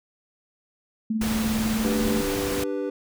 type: tone with tremolo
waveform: sine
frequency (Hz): 220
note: A3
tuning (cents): 0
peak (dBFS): -20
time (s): 1.1-2.21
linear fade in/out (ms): 5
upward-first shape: triangle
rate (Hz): 20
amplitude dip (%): 55
type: noise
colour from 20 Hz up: pink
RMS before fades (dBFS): -30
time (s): 1.21-2.64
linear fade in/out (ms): 5
type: chord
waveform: triangle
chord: G major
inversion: second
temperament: equal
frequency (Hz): 293.7 / 392 / 493.9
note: D4 / G4 / B4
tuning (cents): 0 / 0 / 0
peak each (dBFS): -28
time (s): 1.84-2.9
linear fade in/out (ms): 5
effects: none